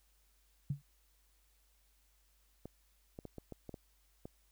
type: tone with exponential decay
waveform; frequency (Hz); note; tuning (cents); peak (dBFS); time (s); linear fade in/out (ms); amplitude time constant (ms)
sine; 141.9; C#3; +41; -29; 0.7-0.82; 5; 26
type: clicks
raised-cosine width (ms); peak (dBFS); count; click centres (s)
2; -32; 8; 2.656 / 3.189 / 3.253 / 3.383 / 3.523 / 3.693 / 3.742 / 4.255
effects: added 50 Hz sine -70 dBFS peak until 4.51 s + white hiss -74 dBFS RMS until 4.51 s